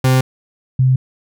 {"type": "tone pair in turn", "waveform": ["40% pulse", "sine"], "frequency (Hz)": [129.7, 129.7], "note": ["C3", "C3"], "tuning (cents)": [-15, -15], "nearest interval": "unison", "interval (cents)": 0, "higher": "neither", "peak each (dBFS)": -9, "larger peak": "neither", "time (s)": [[0.04, 0.21], [0.79, 0.96]], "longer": "neither", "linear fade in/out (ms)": 5, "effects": []}